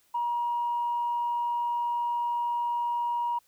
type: tone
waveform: sine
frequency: 953 Hz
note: A#5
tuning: 38 cents sharp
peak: -25 dBFS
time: 0.14-3.39 s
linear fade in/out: 10 ms
effects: tanh soft clip ceiling -21 dBFS + white hiss -66 dBFS RMS until 3.47 s